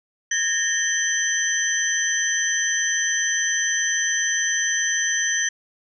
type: tone cluster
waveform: sine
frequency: 1668 / 1835 / 3155 / 6020 Hz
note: G#6 / A#6 / G7 / F#8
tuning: +7 / -28 / +10 / +29 cents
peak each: -30 / -23 / -30 / -23 dBFS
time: 0.31-5.49 s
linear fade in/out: 5 ms
effects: none